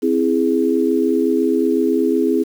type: chord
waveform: sine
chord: C augmented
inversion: none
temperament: equal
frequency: 261.6 / 329.6 / 415.3 Hz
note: C4 / E4 / G#4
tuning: 0 / 0 / 0 cents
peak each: -18 dBFS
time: 0.02-2.44 s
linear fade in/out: 20 ms
effects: 7-bit